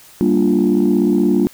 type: chord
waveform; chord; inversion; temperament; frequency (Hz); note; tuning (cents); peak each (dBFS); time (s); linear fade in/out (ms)
sine; G minor seventh; none; equal; 196 / 233.1 / 293.7 / 349.2; G3 / Bb3 / D4 / F4; 0 / 0 / 0 / 0; -16; 0.21-1.47; 0
effects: tanh soft clip ceiling -5 dBFS + white hiss -44 dBFS RMS until 1.53 s